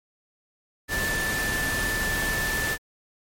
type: tone in noise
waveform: sine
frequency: 1760 Hz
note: A6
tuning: in tune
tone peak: -26 dBFS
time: 0.88-2.78 s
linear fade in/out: 50 ms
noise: pink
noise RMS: -29 dBFS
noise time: 0.88-2.78 s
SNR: 0 dB
effects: MP3 64 kbps